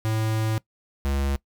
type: tone pair in turn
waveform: square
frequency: 110 / 69.3 Hz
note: A2 / C#2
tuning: 0 / 0 cents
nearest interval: minor sixth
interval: 800 cents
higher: first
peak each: -23 dBFS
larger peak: neither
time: 0.05-0.58 / 1.05-1.36 s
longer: first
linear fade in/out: 0 ms
effects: noise-tail reverb RT60 0.1 s tail -21 dB re dry

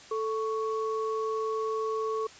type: tone pair together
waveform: sine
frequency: 440 / 1112.3 Hz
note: A4 / C#6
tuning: 0 / +6 cents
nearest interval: octave + major third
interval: 1606 cents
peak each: -29 / -33 dBFS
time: 0.11-2.27 s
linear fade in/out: 5 ms
effects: white hiss -50 dBFS RMS until 2.39 s + resampled to 16000 Hz

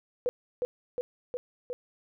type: tone with echo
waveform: sine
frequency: 493.9 Hz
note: B4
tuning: in tune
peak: -24 dBFS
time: 0.26-0.29 s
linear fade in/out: 0 ms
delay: 360 ms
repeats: 4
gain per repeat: -2 dB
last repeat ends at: 1.73 s
effects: none

